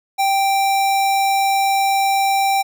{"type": "tone", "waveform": "square", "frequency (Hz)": 784, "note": "G5", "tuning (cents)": 0, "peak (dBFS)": -15, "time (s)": [0.18, 2.63], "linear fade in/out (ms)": 20, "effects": []}